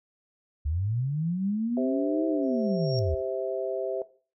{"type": "linear two-way sweep", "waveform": "sine", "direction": "up then down", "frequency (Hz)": [68.9, 324.8, 68.9], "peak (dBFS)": -25, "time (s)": [0.65, 3.15], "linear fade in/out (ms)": 10, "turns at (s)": 2.27}
{"type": "chord", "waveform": "sine", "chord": "C major", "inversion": "second", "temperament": "just", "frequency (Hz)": [392.4, 523.3, 654.1], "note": ["G4", "C5", "E5"], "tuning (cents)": [2, 0, -14], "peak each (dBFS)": [-32, -33, -31], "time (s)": [1.77, 4.02], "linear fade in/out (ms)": 2}
{"type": "tone with exponential growth", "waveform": "sine", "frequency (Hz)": 5540, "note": "F8", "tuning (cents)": -15, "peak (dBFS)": -33, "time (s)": [2.43, 2.99], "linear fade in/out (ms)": 0, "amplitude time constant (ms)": 120}
{"effects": ["noise-tail reverb RT60 0.4 s tail -17 dB re dry"]}